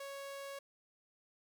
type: tone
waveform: sawtooth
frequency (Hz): 554.4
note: C#5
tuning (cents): 0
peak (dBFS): -40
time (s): 0-0.59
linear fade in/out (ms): 5
effects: none